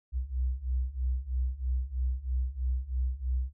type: beating tone pair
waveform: sine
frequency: 61.74 / 64.84 Hz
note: B1 / C2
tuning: 0 / -15 cents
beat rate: 3.1 Hz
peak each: -32 / -30 dBFS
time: 0.12-3.53 s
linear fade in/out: 50 ms
effects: none